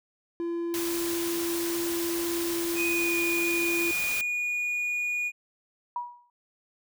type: tone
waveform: triangle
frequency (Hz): 340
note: F4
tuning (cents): -46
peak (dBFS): -26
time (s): 0.4-3.91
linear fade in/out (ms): 0
type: noise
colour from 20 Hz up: white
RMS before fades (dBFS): -34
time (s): 0.74-4.21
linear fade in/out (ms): 0
type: tone with pitch glide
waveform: triangle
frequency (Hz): 2489 to 2448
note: D#7 to D#7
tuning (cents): 0 to -29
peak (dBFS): -25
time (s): 2.75-5.32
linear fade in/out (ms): 50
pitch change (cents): -29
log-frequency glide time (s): 2.86-3.18
type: tone with exponential decay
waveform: sine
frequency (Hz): 966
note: B5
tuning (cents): -39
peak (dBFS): -26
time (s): 5.96-6.3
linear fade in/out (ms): 2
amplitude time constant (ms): 73
effects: none